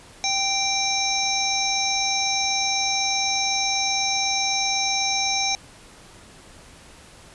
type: harmonic tone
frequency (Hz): 784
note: G5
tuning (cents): 0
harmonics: 1 / 3 / 5 / 7 / 8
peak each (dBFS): -27 / -27 / -27 / -27 / -27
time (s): 0.24-5.55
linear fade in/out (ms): 0
effects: pink hiss -47 dBFS RMS until 7.34 s + resampled to 24000 Hz